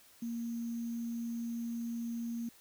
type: tone with sample-and-hold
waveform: sine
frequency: 233.1 Hz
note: A#3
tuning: in tune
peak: -35 dBFS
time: 0.22-2.49 s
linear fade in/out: 5 ms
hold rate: 6300 Hz
effects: white hiss -61 dBFS RMS until 2.6 s